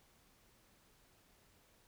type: silence
effects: pink hiss -69 dBFS RMS until 1.87 s